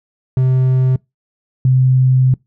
triangle / sine tone pair in turn, 129.4 / 129.4 Hz, C3 / C3, -19 / -19 cents, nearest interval unison, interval 0 cents, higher neither, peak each -8 dBFS, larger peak neither, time 0.37-0.96 / 1.65-2.34 s, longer second, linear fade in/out 2 ms, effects noise-tail reverb RT60 0.2 s tail -25 dB re dry

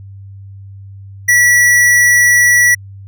square tone, 1945 Hz, B6, 27 cents flat, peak -7 dBFS, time 1.28-2.75 s, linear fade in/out 10 ms, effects added 98 Hz sine -30 dBFS peak until 3.07 s

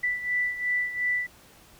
sine beating tone pair, 1975.5 / 1978.3 Hz, B6 / B6, 0 / +2 cents, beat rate 2.8 Hz, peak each -26 / -31 dBFS, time 0.03-1.27 s, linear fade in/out 10 ms, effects pink hiss -54 dBFS RMS until 1.79 s

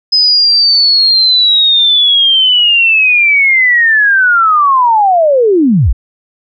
sine linear sweep, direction down, 5070 to 35.18 Hz, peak -5 dBFS, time 0.12-5.93 s, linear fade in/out 10 ms, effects none

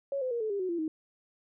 sine tone with pitch steps, 554.4 / 511.3 / 471.6 / 435 / 401.2 / 370 / 341.3 / 314.8 Hz, C#5 / C5 / A#4 / A4 / G4 / F#4 / F4 / D#4, 0 / -40 / +20 / -20 / +40 / 0 / -40 / +20 cents, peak -29 dBFS, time 0.12-0.88 s, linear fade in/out 2 ms, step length 95 ms, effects none

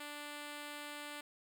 5% pulse tone, 293.7 Hz, D4, in tune, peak -33 dBFS, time 0-1.21 s, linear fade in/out 5 ms, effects none

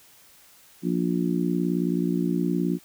harmonic tone, 59 Hz, A#1, 22 cents sharp, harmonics 3 / 4 / 5 / 6, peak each -25 / -29 / -27 / -30 dBFS, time 0.82-2.79 s, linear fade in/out 50 ms, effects white hiss -54 dBFS RMS until 2.84 s

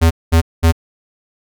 square tone bursts, 82.41 Hz, E2, in tune, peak -8 dBFS, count 3, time 0.01-0.724 s, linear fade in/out 20 ms, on 98 ms, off 210 ms, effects none

